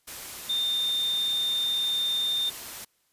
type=tone in noise; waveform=sine; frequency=3619 Hz; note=A7; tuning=48 cents sharp; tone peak=-24 dBFS; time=0.49-2.5 s; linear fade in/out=10 ms; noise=white; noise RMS=-39 dBFS; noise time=0.07-2.85 s; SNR=+12 dB; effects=white hiss -70 dBFS RMS until 3.12 s + resampled to 32000 Hz